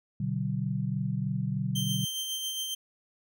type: chord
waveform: sine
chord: B minor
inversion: none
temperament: equal with one note detuned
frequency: 123.47 / 146.83 / 189.87 Hz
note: B2 / D3 / F#3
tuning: 0 / 0 / +45 cents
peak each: -32 dBFS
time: 0.2-2.05 s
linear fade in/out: 5 ms
type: tone with tremolo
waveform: sawtooth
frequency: 3136 Hz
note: G7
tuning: in tune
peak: -27 dBFS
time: 1.75-2.75 s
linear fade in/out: 10 ms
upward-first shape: sine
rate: 7.3 Hz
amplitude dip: 35%
effects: none